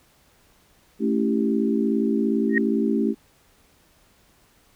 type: chord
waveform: sine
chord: A dominant seventh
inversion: none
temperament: equal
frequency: 220 / 277.2 / 329.6 / 392 Hz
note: A3 / C#4 / E4 / G4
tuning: 0 / 0 / 0 / 0 cents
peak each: -22 / -25 / -27 / -26 dBFS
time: 0.99-3.15 s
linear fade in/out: 50 ms
type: tone with exponential growth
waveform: sine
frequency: 1867 Hz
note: A#6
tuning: 2 cents sharp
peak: -14 dBFS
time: 2.49-2.58 s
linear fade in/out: 2 ms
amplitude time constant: 18 ms
effects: pink hiss -59 dBFS RMS until 4.75 s